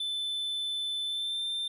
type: tone with pitch glide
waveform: triangle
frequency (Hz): 3520 to 3577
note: A7 to A7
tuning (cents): 0 to +28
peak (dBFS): -29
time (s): 0-1.68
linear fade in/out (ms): 5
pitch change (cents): +28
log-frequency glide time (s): 1.05-1.43
effects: none